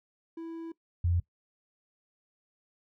triangle / sine tone pair in turn, 329.6 / 86.77 Hz, E4 / F2, 0 / -11 cents, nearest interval octave + major seventh, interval 2311 cents, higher first, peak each -35 / -24 dBFS, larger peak second, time 0.37-0.72 / 1.04-1.2 s, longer first, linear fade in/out 5 ms, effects noise-tail reverb RT60 0.1 s tail -19 dB re dry

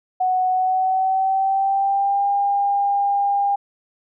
sine tone with pitch glide, 741 to 803.4 Hz, F#5 to G5, +2 to +42 cents, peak -16 dBFS, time 0.2-3.56 s, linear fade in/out 10 ms, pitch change +140 cents, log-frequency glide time 0.5-2.28 s, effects none

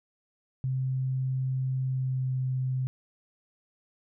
sine tone with pitch glide, 130.81 to 129.61 Hz, C3 to C3, 0 to -16 cents, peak -26 dBFS, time 0.64-2.87 s, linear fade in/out 0 ms, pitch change -16 cents, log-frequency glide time 1.85-2.32 s, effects none

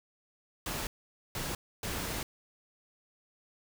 pink noise bursts at uneven times, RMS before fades -36 dBFS, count 3, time 0.66-0.87 / 1.35-1.55 / 1.83-2.23 s, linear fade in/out 2 ms, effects none

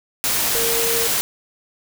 sine tone in noise, 461.5 Hz, A#4, 17 cents flat, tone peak -23 dBFS, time 0.55-1.07 s, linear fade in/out 0 ms, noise white, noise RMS -20 dBFS, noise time 0.24-1.21 s, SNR -6 dB, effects none

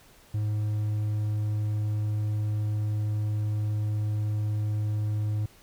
triangle tone, 105.9 Hz, G#2, 34 cents sharp, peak -23 dBFS, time 0.34-5.46 s, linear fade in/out 5 ms, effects pink hiss -56 dBFS RMS until 5.62 s

